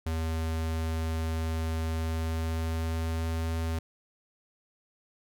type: tone with pitch glide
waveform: square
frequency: 80.8 to 81.69 Hz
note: E2 to E2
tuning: -34 to -15 cents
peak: -29 dBFS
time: 0.06-3.79 s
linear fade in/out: 5 ms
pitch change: +19 cents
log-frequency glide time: 1.89-3.39 s
effects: none